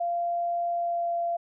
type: tone with pitch glide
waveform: sine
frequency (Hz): 691 to 686.2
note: F5 to F5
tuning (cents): -19 to -31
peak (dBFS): -25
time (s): 0-1.37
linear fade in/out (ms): 10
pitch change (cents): -12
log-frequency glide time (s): 0.7-1.16
effects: none